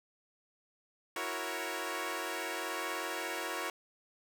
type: chord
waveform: 10% pulse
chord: F# dominant seventh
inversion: third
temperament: equal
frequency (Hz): 329.6 / 370 / 466.2 / 554.4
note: E4 / F#4 / A#4 / C#5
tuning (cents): 0 / 0 / 0 / 0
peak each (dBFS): -33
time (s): 1.16-3.7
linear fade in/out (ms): 2
effects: none